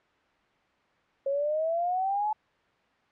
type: exponential sweep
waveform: sine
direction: up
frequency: 543 to 867 Hz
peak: -25 dBFS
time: 1.26-2.33 s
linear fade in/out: 5 ms
effects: white hiss -65 dBFS RMS until 3.11 s + low-pass 2000 Hz 12 dB/octave